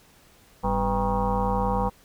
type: tone with frequency modulation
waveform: sine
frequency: 495.6 Hz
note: B4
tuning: 6 cents sharp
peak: -21 dBFS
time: 0.63-1.9 s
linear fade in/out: 20 ms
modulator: 150 Hz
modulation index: 3.7
effects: pink hiss -56 dBFS RMS until 2.04 s